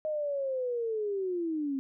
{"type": "linear sweep", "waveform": "sine", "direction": "down", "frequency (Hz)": [624, 263.8], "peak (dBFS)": -29, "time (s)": [0.05, 1.79], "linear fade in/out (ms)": 0, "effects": []}